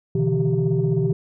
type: tone cluster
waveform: sine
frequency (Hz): 126 / 149.1 / 164.7 / 389.2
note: B2 / D3 / E3 / G4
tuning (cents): +35 / +27 / -1 / -12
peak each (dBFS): -22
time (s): 0.15-1.13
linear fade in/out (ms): 5
effects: tanh soft clip ceiling -11 dBFS